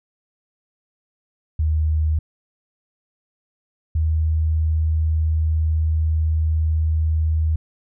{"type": "tone pair in turn", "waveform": "sine", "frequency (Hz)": [77.78, 79], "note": ["D#2", "D#2"], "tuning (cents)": [0, 27], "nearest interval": "unison", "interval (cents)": 27, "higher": "second", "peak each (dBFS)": -16, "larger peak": "neither", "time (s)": [[1.59, 2.19], [3.95, 7.56]], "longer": "second", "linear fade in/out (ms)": 5, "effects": []}